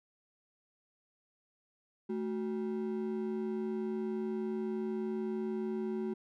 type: ring-modulated tone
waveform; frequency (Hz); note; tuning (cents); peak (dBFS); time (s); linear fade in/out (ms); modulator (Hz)
triangle; 294.7; D4; +6; -28; 2.09-6.14; 10; 76.8
effects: none